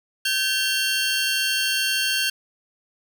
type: tone cluster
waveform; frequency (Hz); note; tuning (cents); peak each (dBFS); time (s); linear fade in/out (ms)
40% pulse; 1546 / 1695 / 2743 / 3185 / 4436; G6 / G#6 / F7 / G7 / C#8; -24 / +35 / -32 / +27 / 0; -26 / -34 / -25 / -26 / -25; 0.25-2.3; 5
effects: none